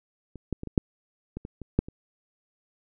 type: clicks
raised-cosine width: 3 ms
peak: -28 / -15 / -22 / -23 / -6 / -21 / -24 / -25 / -7 / -26 dBFS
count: 10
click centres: 0.357 / 0.527 / 0.634 / 0.673 / 0.778 / 1.37 / 1.451 / 1.617 / 1.79 / 1.885 s
effects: none